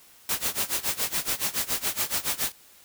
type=noise with tremolo; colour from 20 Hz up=white; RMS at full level=-25 dBFS; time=0.29-2.52 s; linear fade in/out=2 ms; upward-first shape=sine; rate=7.1 Hz; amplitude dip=90%; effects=white hiss -54 dBFS RMS until 2.84 s